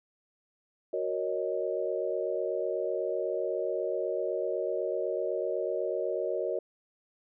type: chord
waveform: sine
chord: D# minor seventh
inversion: first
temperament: equal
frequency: 370 / 466.2 / 554.4 / 622.3 Hz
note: F#4 / A#4 / C#5 / D#5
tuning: 0 / 0 / 0 / 0 cents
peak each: -34 dBFS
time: 0.93-6.59 s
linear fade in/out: 5 ms
effects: none